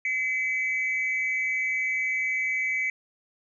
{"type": "tone pair together", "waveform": "sine", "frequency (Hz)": [2044, 2284], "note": ["C7", "D7"], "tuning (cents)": [-41, -49], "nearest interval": "major second", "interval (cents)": 192, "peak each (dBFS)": -26, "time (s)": [0.05, 2.9], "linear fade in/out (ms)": 2, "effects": ["tanh soft clip ceiling -19 dBFS"]}